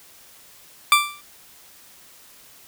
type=tone with exponential decay; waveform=20% pulse; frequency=1174.7 Hz; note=D6; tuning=in tune; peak=-4 dBFS; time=0.92-1.21 s; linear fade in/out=1 ms; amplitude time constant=63 ms; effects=white hiss -49 dBFS RMS until 2.67 s